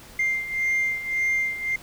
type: beating tone pair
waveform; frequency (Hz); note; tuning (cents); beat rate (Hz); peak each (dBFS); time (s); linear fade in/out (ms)
sine; 2100 / 2101.8; C7 / C7; +6 / +7; 1.8; -22 / -26; 0.19-1.76; 5
effects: tanh soft clip ceiling -18 dBFS + pink hiss -46 dBFS RMS until 1.82 s